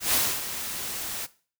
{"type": "noise with ADSR envelope", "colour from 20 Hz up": "white", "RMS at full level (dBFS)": -22, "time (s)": [0, 1.27], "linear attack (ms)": 130, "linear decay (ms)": 270, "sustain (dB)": -11, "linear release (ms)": 25, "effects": ["noise-tail reverb RT60 0.4 s tail -18 dB re dry"]}